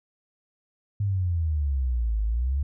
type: exponential two-way sweep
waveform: sine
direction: down then up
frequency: 103.83 to 51.91 to 73 Hz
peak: -22 dBFS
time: 1-2.63 s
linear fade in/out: 5 ms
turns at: 2.22 s
effects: none